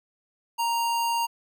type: tone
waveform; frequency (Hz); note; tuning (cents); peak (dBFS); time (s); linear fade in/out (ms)
square; 932.3; A#5; 0; -24; 0.58-1.27; 20
effects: none